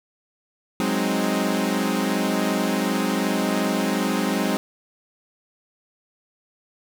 sawtooth chord, Ab dominant seventh, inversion third, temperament equal, 185 / 207.7 / 261.6 / 311.1 Hz, Gb3 / Ab3 / C4 / Eb4, 0 / 0 / 0 / 0 cents, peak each -23 / -21 / -22 / -24 dBFS, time 0.8-4.57 s, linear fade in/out 0 ms, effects 9-bit

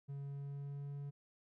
triangle tone with pitch glide, 140 to 142.04 Hz, C#3 to C#3, +18 to +43 cents, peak -40 dBFS, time 0.08-1.11 s, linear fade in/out 20 ms, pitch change +25 cents, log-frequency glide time 0.21-0.92 s, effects none

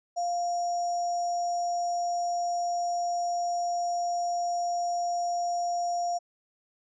sine tone with sample-and-hold, 698.5 Hz, F5, in tune, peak -26 dBFS, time 0.16-6.19 s, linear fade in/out 20 ms, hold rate 6300 Hz, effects resampled to 16000 Hz

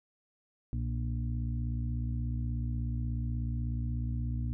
harmonic tone with a mistuned harmonic, 59.5 Hz, A#1, 36 cents sharp, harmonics 1 / 2 / 4 / 5, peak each -33 / -34 / -41 / -49 dBFS, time 0.73-4.53 s, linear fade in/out 0 ms, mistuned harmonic 1, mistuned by +85 cents, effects none

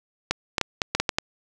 clicks, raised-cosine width 0.2 ms, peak -4 dBFS, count 8, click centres 0.31 / 0.582 / 0.613 / 0.818 / 0.95 / 1 / 1.092 / 1.185 s, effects none

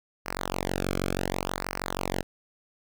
sawtooth tone with flanger, 46.25 Hz, F#1, in tune, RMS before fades -31 dBFS, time 0.25-2.23 s, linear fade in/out 20 ms, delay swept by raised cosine 0.28 to 1.09 ms, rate 0.68 Hz, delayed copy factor -0.95, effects none

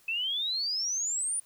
sine exponential sweep, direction up, 2600 to 9640 Hz, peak -28 dBFS, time 0.08-1.4 s, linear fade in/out 5 ms, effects white hiss -62 dBFS RMS until 1.45 s

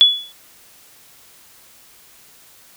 sine tone with exponential decay, 3410 Hz, G#7, 45 cents sharp, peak -3 dBFS, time 0.01-0.32 s, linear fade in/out 0 ms, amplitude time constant 67 ms, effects white hiss -48 dBFS RMS until 2.76 s

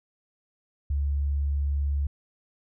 sine tone, 71 Hz, C#2, 42 cents sharp, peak -23 dBFS, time 0.9-2.07 s, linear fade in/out 5 ms, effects none

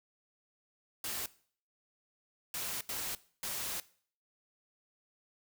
white noise bursts at uneven times, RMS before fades -38 dBFS, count 4, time 1.04-1.26 / 2.54-2.81 / 2.89-3.15 / 3.43-3.8 s, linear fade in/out 2 ms, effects noise-tail reverb RT60 0.5 s tail -19 dB re dry

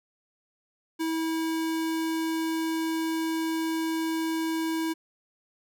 square tone, 323.7 Hz, E4, 31 cents flat, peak -27 dBFS, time 0.99-4.94 s, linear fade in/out 20 ms, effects none

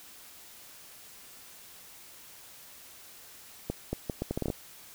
accelerating click train, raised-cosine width 2 ms, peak -17 dBFS, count 10, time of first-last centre 3.7-4.502 s, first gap 230 ms, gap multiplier 0.73, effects white hiss -51 dBFS RMS until 4.94 s

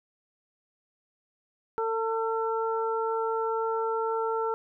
harmonic tone, 449.5 Hz, A4, 37 cents sharp, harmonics 1 / 2 / 3, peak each -28 / -31 / -33 dBFS, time 1.78-4.54 s, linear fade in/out 0 ms, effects none

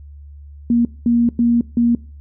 sine tone bursts at uneven times, 236.2 Hz, A#3, 23 cents sharp, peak -11 dBFS, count 4, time 0.7-0.85 / 1.06-1.29 / 1.39-1.61 / 1.77-1.95 s, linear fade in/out 2 ms, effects noise-tail reverb RT60 0.4 s tail -22 dB re dry + added 72 Hz sine -35 dBFS peak until 2.2 s

